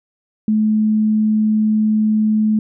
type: tone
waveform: sine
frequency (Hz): 215.4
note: A3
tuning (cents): -37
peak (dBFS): -12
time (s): 0.48-2.59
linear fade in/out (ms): 2
effects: none